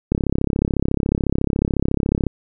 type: click train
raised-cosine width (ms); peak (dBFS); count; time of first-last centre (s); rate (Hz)
3; -5; 74; 0.12-2.267; 34
effects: none